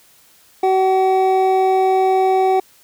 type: tone pair together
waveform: triangle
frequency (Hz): 378.4 / 757.3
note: F#4 / F#5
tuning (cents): +39 / +40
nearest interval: octave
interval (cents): 1201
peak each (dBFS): -13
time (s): 0.63-2.6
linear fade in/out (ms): 5
effects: white hiss -51 dBFS RMS until 2.83 s